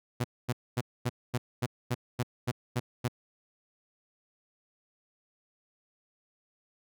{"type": "tone bursts", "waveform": "sawtooth", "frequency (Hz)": 122.5, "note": "B2", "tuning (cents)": -14, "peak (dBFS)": -23, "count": 11, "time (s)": [0.2, 3.084], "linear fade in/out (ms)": 10, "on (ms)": 44, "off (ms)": 240, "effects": []}